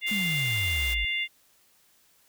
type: harmonic tone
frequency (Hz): 698.5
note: F5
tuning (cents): 0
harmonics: 3 / 4 / 5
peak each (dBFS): -28 / -31 / -35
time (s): 0.01-1.28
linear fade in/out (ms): 50
type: noise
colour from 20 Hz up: white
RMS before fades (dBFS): -38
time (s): 0.06-0.95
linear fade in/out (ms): 20
type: exponential sweep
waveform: sine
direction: down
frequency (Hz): 216.8 to 51.3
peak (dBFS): -29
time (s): 0.11-1.05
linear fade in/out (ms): 5
effects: white hiss -63 dBFS RMS until 2.28 s